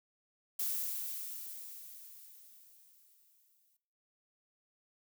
violet noise with exponential decay, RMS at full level -34 dBFS, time 0.59-3.77 s, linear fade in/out 5 ms, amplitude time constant 690 ms, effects noise-tail reverb RT60 0.6 s tail -18 dB re dry

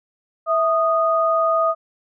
sine tone pair together, 654.9 / 1238 Hz, E5 / D#6, -11 / -9 cents, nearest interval major seventh, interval 1102 cents, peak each -18 dBFS, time 0.46-1.75 s, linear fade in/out 50 ms, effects none

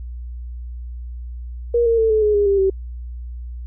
sine tone with pitch steps, 473.6 / 459.9 / 446.5 / 433.5 / 421 / 408.7 / 396.9 / 385.3 Hz, A#4 / A#4 / A4 / A4 / G#4 / G#4 / G4 / G4, +27 / -23 / +25 / -26 / +24 / -28 / +22 / -30 cents, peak -13 dBFS, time 1.74-2.7 s, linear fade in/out 5 ms, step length 120 ms, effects added 60 Hz sine -28 dBFS peak until 3.66 s

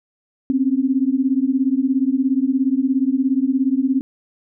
sine beating tone pair, 256.9 / 273.9 Hz, C4 / C#4, -32 / -21 cents, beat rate 17 Hz, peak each -18 dBFS, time 0.5-4.01 s, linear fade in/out 0 ms, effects none

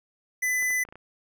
square tone, 2005 Hz, B6, 26 cents sharp, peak -24 dBFS, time 0.42-0.84 s, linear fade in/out 10 ms
clicks, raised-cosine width 0.5 ms, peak -30 dBFS, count 6, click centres 0.625 / 0.706 / 0.851 / 0.888 / 0.925 / 0.956 s
effects none

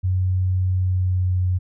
sine tone with pitch glide, 92.5 to 91.23 Hz, F#2 to F#2, 0 to -24 cents, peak -17 dBFS, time 0.03-1.59 s, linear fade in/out 20 ms, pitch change -24 cents, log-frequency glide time 0.73-1.43 s, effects none

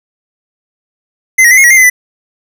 square tone with pitch steps, 2058 / 1892 / 2030 / 2155 / 1920 / 2108 / 2037 / 1990 Hz, C7 / A#6 / B6 / C#7 / B6 / C7 / C7 / B6, -29 / +25 / +47 / -49 / -49 / +12 / -47 / +13 cents, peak -3 dBFS, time 1.38-1.9 s, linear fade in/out 10 ms, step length 65 ms, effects none

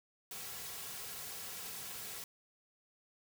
white noise with comb filter, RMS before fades -45 dBFS, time 0.31-2.24 s, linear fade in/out 2 ms, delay 3.3 ms, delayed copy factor -0.55, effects none

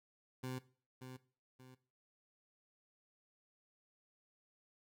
20% pulse tone with echo, 128.5 Hz, C3, 31 cents flat, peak -36 dBFS, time 0.43-0.59 s, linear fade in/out 10 ms, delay 580 ms, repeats 2, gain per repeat -8 dB, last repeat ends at 1.75 s, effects noise-tail reverb RT60 0.4 s tail -17 dB re dry

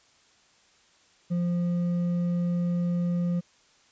sine tone with hard clipping, 174.6 Hz, F3, in tune, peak -25 dBFS, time 1.3-3.41 s, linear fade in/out 20 ms, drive 4 dB, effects white hiss -61 dBFS RMS until 3.91 s + resampled to 16000 Hz

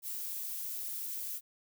violet noise, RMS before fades -39 dBFS, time 0.02-1.41 s, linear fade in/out 50 ms, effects none

